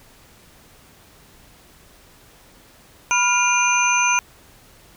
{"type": "tone cluster", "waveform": "sine", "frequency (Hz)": [984, 1408, 2412, 2781, 6160], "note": ["B5", "F6", "D7", "F7", "G8"], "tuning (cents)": [-7, 14, 46, -8, -31], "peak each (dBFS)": [-20, -24, -20, -28, -21], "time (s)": [3.11, 4.19], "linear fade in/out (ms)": 0, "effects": ["pink hiss -50 dBFS RMS until 4.96 s"]}